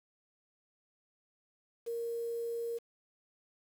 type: tone with quantisation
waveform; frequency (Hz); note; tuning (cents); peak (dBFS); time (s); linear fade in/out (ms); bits
sine; 466.2; A#4; 0; -34; 1.86-2.79; 20; 9
effects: none